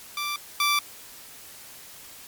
15% pulse tone pair in turn, 1174.7 / 1168.1 Hz, D6 / D6, 0 / -10 cents, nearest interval unison, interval 10 cents, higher first, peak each -21 / -14 dBFS, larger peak second, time 0.17-0.36 / 0.6-0.79 s, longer neither, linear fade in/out 2 ms, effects white hiss -45 dBFS RMS until 2.27 s + MP3 96 kbps

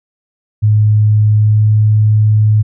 sine tone with pitch glide, 106.4 to 107.14 Hz, G#2 to A2, +42 to -46 cents, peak -6 dBFS, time 0.62-2.63 s, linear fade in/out 20 ms, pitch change +12 cents, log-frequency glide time 1.34-1.67 s, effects none

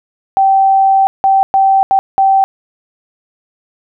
sine tone bursts at uneven times, 776 Hz, G5, 18 cents flat, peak -6 dBFS, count 5, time 0.37-1.07 / 1.24-1.43 / 1.54-1.83 / 1.91-1.99 / 2.18-2.44 s, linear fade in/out 0 ms, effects none

